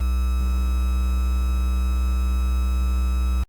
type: tone with quantisation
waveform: triangle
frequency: 62.7 Hz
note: B1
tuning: 27 cents sharp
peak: -16 dBFS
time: 0-3.44 s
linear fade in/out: 10 ms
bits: 6
effects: Opus 32 kbps